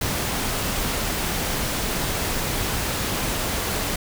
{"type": "noise", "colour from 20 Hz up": "pink", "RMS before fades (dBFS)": -25, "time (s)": [0.01, 3.96], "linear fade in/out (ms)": 5, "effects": []}